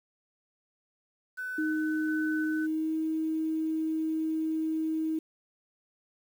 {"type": "tone with tremolo", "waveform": "sine", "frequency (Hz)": 1505, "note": "F#6", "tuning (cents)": 29, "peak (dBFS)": -33, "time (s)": [1.37, 2.67], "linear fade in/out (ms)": 20, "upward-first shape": "square", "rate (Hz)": 1.4, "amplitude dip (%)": 25}
{"type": "tone with pitch glide", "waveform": "sine", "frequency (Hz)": [311.1, 317.3], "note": ["D#4", "D#4"], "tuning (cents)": [0, 34], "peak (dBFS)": -27, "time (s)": [1.58, 5.19], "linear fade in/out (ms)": 5, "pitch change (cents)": 34, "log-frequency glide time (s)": [2.46, 2.94]}
{"effects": ["9-bit"]}